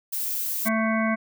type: noise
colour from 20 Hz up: violet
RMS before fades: -28 dBFS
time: 0.12-0.69 s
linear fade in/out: 10 ms
type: harmonic tone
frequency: 221.5 Hz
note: A3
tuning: 12 cents sharp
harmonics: 1 / 3 / 5 / 7 / 9 / 10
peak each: -23 / -28 / -30 / -31 / -33 / -33 dBFS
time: 0.65-1.16 s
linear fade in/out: 20 ms
effects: none